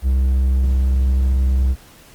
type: tone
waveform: triangle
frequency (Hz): 65.41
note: C2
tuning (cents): 0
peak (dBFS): -11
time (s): 0.02-1.76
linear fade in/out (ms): 50
effects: pink hiss -46 dBFS RMS until 2.14 s + Opus 32 kbps